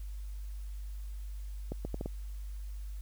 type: accelerating click train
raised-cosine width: 2 ms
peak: -23 dBFS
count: 5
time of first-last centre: 1.72-2.06 s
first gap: 130 ms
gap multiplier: 0.72
effects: added 50 Hz sine -38 dBFS peak until 3.01 s + white hiss -62 dBFS RMS until 3.01 s